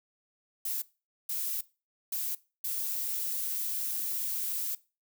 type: noise bursts at uneven times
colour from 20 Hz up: violet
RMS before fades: -33 dBFS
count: 4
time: 0.65-0.82 / 1.29-1.61 / 2.12-2.35 / 2.64-4.75 s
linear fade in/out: 5 ms
effects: noise-tail reverb RT60 0.3 s tail -20 dB re dry